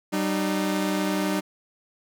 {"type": "tone pair together", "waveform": "sawtooth", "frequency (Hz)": [192.1, 304.1], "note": ["G3", "D#4"], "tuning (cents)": [-35, -40], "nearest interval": "minor sixth", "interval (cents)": 795, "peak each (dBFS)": -22, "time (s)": [0.12, 1.41], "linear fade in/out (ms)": 20, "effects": []}